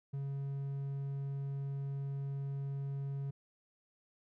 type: tone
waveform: triangle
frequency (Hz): 138.59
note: C#3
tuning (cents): 0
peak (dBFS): -34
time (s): 0.13-3.31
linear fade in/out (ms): 10
effects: none